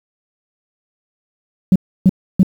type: tone bursts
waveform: sine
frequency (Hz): 186.9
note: F#3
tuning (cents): +18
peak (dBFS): -4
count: 3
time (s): 1.72-2.431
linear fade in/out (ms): 2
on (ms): 37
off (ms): 300
effects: tanh soft clip ceiling -2 dBFS + 7-bit